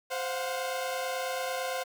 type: tone cluster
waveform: sawtooth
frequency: 521 / 704 / 733 Hz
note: C5 / F5 / F#5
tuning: -7 / +14 / -16 cents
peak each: -29 / -34 / -34 dBFS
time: 0.1-1.84 s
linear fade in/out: 20 ms
effects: 9-bit